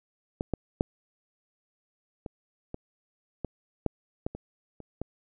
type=clicks; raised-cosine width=2 ms; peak=-16 / -14 / -10 / -23 / -22 / -18 / -12 / -16 / -24 / -30 / -19 dBFS; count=11; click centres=0.409 / 0.537 / 0.809 / 2.262 / 2.744 / 3.447 / 3.863 / 4.265 / 4.35 / 4.803 / 5.016 s; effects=none